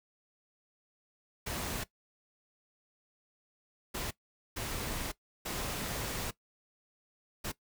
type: noise bursts at uneven times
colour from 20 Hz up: pink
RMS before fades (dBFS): -37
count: 5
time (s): 1.46-1.84 / 3.94-4.11 / 4.56-5.12 / 5.45-6.31 / 7.44-7.52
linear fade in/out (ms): 10
effects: noise-tail reverb RT60 0.1 s tail -18 dB re dry